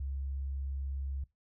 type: tone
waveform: sine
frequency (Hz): 68.2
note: C#2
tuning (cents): -28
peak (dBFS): -34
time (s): 0-1.24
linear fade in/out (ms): 5
effects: noise-tail reverb RT60 0.2 s tail -21 dB re dry